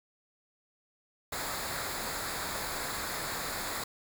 pink noise with comb filter, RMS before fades -36 dBFS, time 1.32-3.84 s, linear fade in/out 5 ms, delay 0.34 ms, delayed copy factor -0.65, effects none

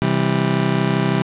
30% pulse chord, C major, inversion none, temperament just, 130.81 / 163.52 / 196.22 Hz, C3 / E3 / G3, 0 / -14 / +2 cents, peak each -18 dBFS, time 0.02-1.22 s, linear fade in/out 0 ms, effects resampled to 8000 Hz + 8-bit

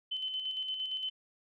sine tone with tremolo, 3048 Hz, G7, 49 cents flat, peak -32 dBFS, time 0.11-1.1 s, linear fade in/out 10 ms, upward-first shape square, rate 8.7 Hz, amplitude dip 40%, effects none

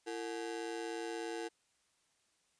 35% pulse ring-modulated tone, 396.3 Hz, G4, 19 cents sharp, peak -34 dBFS, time 0.06-1.49 s, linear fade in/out 20 ms, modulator 58.4 Hz, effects white hiss -75 dBFS RMS until 2.59 s + resampled to 22050 Hz

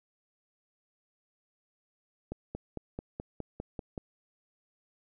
accelerating click train, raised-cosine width 2 ms, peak -23 dBFS, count 9, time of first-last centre 2.32-3.978 s, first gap 230 ms, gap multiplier 0.97, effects none

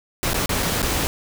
pink noise with dropouts, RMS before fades -22 dBFS, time 0.23-1.07 s, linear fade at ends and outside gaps 0 ms, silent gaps 0.333-0.343 / 0.459-0.493 / 0.625-0.629 / 0.819-0.828 s, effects none

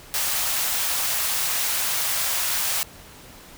white high-pass noise, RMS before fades -24 dBFS, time 0.14-2.83 s, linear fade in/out 0 ms, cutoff 610 Hz, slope 24 dB/octave, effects pink hiss -45 dBFS RMS until 3.57 s

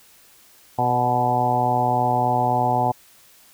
harmonic tone with a mistuned harmonic, 123.47 Hz, B2, in tune, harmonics 1 / 2 / 3 / 4 / 5 / 6 / 7 / 8, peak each -26 / -29 / -32 / -31 / -28 / -21 / -22 / -31 dBFS, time 0.78-2.92 s, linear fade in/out 10 ms, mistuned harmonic 5, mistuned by -23 cents, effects white hiss -52 dBFS RMS until 3.53 s

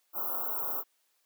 white band-stop noise, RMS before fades -33 dBFS, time 0.13-0.84 s, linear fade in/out 50 ms, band 1400 to 13000 Hz, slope 96 dB/octave, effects white hiss -73 dBFS RMS until 1.25 s + high-pass 400 Hz 12 dB/octave

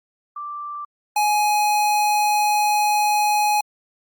sine / square tone pair in turn, 1174.7 / 837.5 Hz, D6 / G#5, 0 / +14 cents, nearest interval tritone, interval 586 cents, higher first, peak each -28 / -17 dBFS, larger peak second, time 0.36-0.85 / 1.16-3.61 s, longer second, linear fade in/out 5 ms, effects Opus 48 kbps

